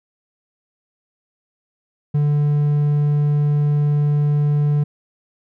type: tone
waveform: triangle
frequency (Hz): 146.83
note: D3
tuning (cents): 0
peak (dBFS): -12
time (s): 2.14-4.84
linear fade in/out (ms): 10
effects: none